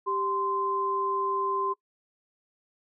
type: tone pair together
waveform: sine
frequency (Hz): 392 / 1037.2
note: G4 / C6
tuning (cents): 0 / -15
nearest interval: octave + perfect fourth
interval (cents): 1685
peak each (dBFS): -31 / -27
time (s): 0.06-1.74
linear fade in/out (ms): 20
effects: noise-tail reverb RT60 0.1 s tail -21 dB re dry